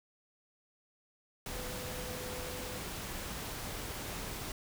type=tone in noise; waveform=sine; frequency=501 Hz; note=B4; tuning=25 cents sharp; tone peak=-45 dBFS; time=1.51-2.78 s; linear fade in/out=2 ms; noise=pink; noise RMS=-41 dBFS; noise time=1.46-4.52 s; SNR=-7 dB; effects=none